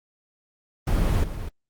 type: noise with echo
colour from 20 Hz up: brown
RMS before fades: -21 dBFS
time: 0.87-1.24 s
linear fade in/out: 5 ms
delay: 250 ms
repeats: 1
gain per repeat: -10 dB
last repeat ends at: 1.49 s
effects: Opus 24 kbps